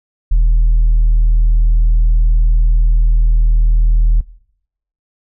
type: tone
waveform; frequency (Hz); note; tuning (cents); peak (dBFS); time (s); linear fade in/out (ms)
sine; 39.8; D#1; +40; -5; 0.31-4.21; 10
effects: noise-tail reverb RT60 0.8 s tail -23 dB re dry + tanh soft clip ceiling -6 dBFS